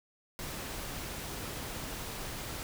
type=noise; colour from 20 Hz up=pink; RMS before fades=-40 dBFS; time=0.39-2.63 s; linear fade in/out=0 ms; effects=none